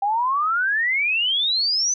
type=exponential sweep; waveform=sine; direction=up; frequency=784 to 6180 Hz; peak=-18 dBFS; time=0.02-1.94 s; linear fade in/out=5 ms; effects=none